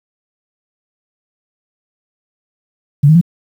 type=tone with pitch steps; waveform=sine; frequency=143.1 / 156.96 / 172.15 Hz; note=D3 / D#3 / F3; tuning=-45 / +15 / -25 cents; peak=-4 dBFS; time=3.03-3.213 s; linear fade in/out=10 ms; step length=61 ms; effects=7-bit